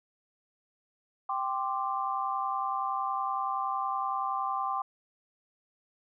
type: chord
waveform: sine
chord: G suspended fourth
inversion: none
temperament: just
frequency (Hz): 784 / 1045.3 / 1176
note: G5 / C6 / D6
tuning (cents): 0 / -2 / +2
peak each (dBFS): -33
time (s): 1.29-4.82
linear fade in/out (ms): 5
effects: none